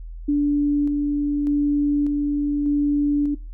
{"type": "tone with tremolo", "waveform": "sine", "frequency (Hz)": 290, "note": "D4", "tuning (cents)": -22, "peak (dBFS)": -16, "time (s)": [0.28, 3.35], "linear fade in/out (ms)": 10, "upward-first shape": "square", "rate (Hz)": 0.84, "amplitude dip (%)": 25, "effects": ["noise-tail reverb RT60 0.3 s tail -22 dB re dry", "added 41 Hz sine -32 dBFS peak until 3.53 s"]}